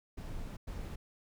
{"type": "noise bursts at uneven times", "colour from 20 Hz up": "brown", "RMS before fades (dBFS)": -41, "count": 2, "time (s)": [[0.17, 0.57], [0.67, 0.96]], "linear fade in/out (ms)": 10, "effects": []}